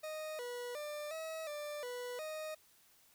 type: tone with pitch steps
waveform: 40% pulse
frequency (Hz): 621 / 487.2 / 595 / 641 / 592 / 491.7 / 622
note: D#5 / B4 / D5 / E5 / D5 / B4 / D#5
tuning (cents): -3 / -24 / +22 / -49 / +14 / -8 / -1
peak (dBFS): -40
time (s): 0.03-2.55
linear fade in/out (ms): 10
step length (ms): 360
effects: white hiss -67 dBFS RMS until 3.14 s